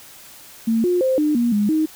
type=tone with pitch steps; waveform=sine; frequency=226.3 / 357 / 522 / 301.5 / 237.8 / 206.7 / 312.9 Hz; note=A3 / F4 / C5 / D4 / A#3 / G#3 / D#4; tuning=+49 / +38 / -4 / +46 / +35 / -8 / +10 cents; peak=-15 dBFS; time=0.67-1.86 s; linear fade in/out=10 ms; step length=170 ms; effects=white hiss -43 dBFS RMS until 1.95 s